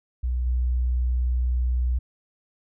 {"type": "tone with level steps", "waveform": "sine", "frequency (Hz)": 61.74, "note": "B1", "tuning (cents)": 0, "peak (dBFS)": [-22, -20], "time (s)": [0.23, 1.99], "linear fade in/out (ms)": 10, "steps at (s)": 0.46, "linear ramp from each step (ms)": 5, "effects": []}